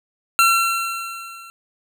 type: tone with level ramp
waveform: 25% pulse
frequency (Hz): 1357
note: E6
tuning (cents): +50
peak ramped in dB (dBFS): -7 to -35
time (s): 0.39-1.5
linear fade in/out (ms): 0
effects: none